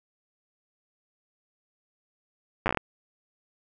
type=slowing click train; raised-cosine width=0.5 ms; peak=-10 dBFS; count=8; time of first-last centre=2.66-2.773 s; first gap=9 ms; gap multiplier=1.19; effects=none